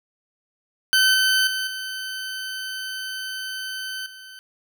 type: tone with level steps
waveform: 20% pulse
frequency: 1530 Hz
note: G6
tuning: 42 cents flat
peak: -10 / -12 / -19 / -24 / -35 dBFS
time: 0.93-4.39 s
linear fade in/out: 0 ms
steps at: 1.14 / 1.47 / 1.67 / 4.06 s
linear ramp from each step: 2 ms
effects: none